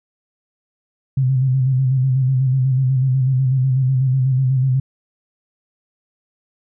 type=tone with vibrato; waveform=sine; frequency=130.81 Hz; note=C3; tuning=in tune; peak=-13 dBFS; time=1.17-4.8 s; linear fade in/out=5 ms; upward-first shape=square; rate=8.1 Hz; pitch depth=45 cents each way; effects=none